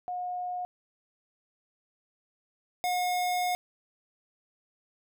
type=tone pair in turn; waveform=sine / square; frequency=721 / 721 Hz; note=F#5 / F#5; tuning=-45 / -45 cents; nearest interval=unison; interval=0 cents; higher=neither; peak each=-31 / -27 dBFS; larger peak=second; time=0.08-0.65 / 2.84-3.55 s; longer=second; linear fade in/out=0 ms; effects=none